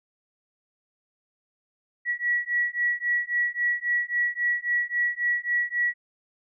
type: beating tone pair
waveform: sine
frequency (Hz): 1929 / 1932.7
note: B6 / B6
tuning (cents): -41 / -38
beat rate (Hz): 3.7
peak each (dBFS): -26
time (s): 2.05-5.94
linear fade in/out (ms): 50
effects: none